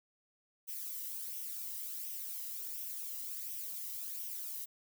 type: noise with flanger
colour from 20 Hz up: violet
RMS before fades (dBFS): -42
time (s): 0.67-4.66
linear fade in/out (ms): 20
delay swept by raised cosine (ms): 0.34 to 1.03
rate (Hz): 1.4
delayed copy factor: +0.5
effects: none